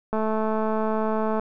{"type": "click train", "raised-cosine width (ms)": 1, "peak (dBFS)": -13, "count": 277, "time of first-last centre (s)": [0.13, 1.396], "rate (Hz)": 218, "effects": []}